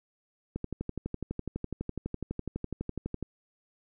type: click train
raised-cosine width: 3 ms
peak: -20 dBFS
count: 33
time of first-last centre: 0.56-3.227 s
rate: 12 Hz
effects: none